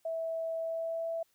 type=tone with pitch glide; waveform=sine; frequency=654 to 661.2 Hz; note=E5 to E5; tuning=-14 to +5 cents; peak=-32 dBFS; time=0.05-1.23 s; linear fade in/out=5 ms; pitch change=+19 cents; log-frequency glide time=0.58-1.09 s; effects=white hiss -72 dBFS RMS until 1.34 s